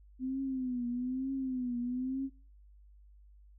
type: tone with vibrato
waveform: sine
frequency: 254.9 Hz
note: C4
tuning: 45 cents flat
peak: -32 dBFS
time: 0.19-2.3 s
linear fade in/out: 50 ms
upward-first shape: triangle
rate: 1.1 Hz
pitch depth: 110 cents each way
effects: noise-tail reverb RT60 0.5 s tail -26 dB re dry + added 50 Hz sine -55 dBFS peak until 3.58 s